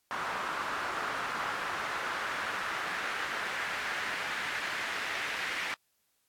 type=noise with band-pass filter sweep; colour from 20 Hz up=pink; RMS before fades=-35 dBFS; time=0.11-5.74 s; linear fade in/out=0 ms; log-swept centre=1200 to 2000 Hz; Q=2.1; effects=white hiss -75 dBFS RMS until 6.28 s + AAC 64 kbps